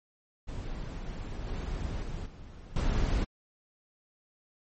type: noise with level steps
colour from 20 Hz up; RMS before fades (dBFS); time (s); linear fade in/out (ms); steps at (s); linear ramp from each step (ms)
brown; -37 / -34 / -37 / -46 / -27; 0.47-3.25; 20; 1.47 / 2.03 / 2.26 / 2.76; 2
effects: MP3 32 kbps